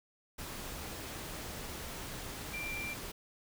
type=tone in noise; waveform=sine; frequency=2364 Hz; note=D7; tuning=11 cents sharp; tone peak=-38 dBFS; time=2.53-2.94 s; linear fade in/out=10 ms; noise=pink; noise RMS=-43 dBFS; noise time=0.38-3.12 s; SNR=+2 dB; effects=none